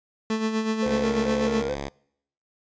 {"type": "tone with tremolo", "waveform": "30% pulse", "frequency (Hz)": 220, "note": "A3", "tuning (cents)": 0, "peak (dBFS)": -19, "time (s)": [0.3, 1.62], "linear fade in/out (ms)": 2, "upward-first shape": "sine", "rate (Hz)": 8.1, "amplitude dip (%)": 55}
{"type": "tone with vibrato", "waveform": "triangle", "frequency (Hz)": 489.7, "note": "B4", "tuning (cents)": -15, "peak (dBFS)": -24, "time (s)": [0.82, 1.75], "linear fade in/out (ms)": 10, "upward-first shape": "square", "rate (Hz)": 2.3, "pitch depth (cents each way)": 76}
{"type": "tone with pitch glide", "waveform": "5% pulse", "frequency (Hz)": [69.3, 70.02], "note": ["C#2", "C#2"], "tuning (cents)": [0, 18], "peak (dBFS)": -19, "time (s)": [0.85, 1.89], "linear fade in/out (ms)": 10, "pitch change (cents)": 18, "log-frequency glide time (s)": [1.04, 1.39]}
{"effects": ["noise-tail reverb RT60 0.7 s tail -25 dB re dry", "resampled to 16000 Hz"]}